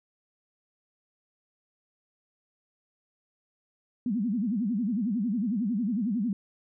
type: tone with vibrato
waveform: sine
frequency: 220 Hz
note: A3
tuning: in tune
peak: -25 dBFS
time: 4.06-6.33 s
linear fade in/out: 2 ms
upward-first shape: sine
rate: 11 Hz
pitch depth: 250 cents each way
effects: none